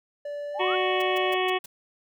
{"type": "tone with pitch glide", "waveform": "triangle", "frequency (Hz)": [581, 591.2], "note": ["D5", "D5"], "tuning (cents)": [-19, 11], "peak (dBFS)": -29, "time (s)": [0.25, 1.35], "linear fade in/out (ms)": 5, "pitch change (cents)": 30, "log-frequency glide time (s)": [0.49, 0.58]}
{"type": "exponential sweep", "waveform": "sine", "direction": "up", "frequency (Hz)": [740, 1529], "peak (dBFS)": -31, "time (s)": [0.54, 0.76], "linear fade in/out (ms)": 20}
{"type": "harmonic tone", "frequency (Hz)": 370, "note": "F#4", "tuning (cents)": 0, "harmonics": [1, 2, 3, 5, 6, 7, 8, 9], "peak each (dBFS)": [-26, -29, -31, -33, -34, -34, -35, -36], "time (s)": [0.59, 1.59], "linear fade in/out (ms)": 20}
{"type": "noise bursts", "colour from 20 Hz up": "white", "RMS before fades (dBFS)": -42, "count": 5, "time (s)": [1, 1.66], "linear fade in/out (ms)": 5, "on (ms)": 20, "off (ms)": 140}
{"effects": []}